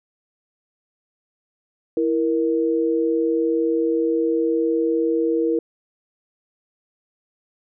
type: tone pair together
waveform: sine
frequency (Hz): 329.6 / 469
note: E4 / A#4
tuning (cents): 0 / +11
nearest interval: tritone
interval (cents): 611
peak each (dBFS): -20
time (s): 1.97-5.59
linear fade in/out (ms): 2
effects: none